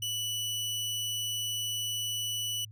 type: tone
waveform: sawtooth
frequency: 2960 Hz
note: F#7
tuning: in tune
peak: -28 dBFS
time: 0.02-2.65 s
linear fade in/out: 5 ms
effects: added 107 Hz sine -46 dBFS peak until 2.71 s